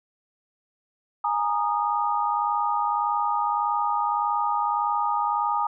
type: chord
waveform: sine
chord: Ab suspended second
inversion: none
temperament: equal with one note detuned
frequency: 830.6 / 932.3 / 1232.3 Hz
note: Ab5 / Bb5 / Eb6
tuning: 0 / 0 / -17 cents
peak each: -26 dBFS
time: 1.24-5.67 s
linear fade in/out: 5 ms
effects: none